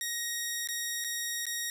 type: tone with dropouts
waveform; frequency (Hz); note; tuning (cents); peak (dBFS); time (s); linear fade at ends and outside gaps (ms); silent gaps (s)
10% pulse; 1880; A#6; +14; -23; 0.01-1.7; 1; 0.674-0.687 / 1.041-1.045 / 1.455-1.466
effects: none